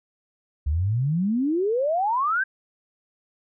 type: exponential sweep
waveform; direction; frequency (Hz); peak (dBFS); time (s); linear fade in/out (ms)
sine; up; 68.9 to 1621; -20; 0.66-2.44; 10
effects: none